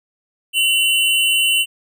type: tone pair together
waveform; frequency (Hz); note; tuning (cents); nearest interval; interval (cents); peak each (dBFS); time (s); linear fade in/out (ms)
square; 2756 / 2996; F7 / F#7; -24 / +21; minor second; 145; -17; 0.53-1.66; 50
effects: none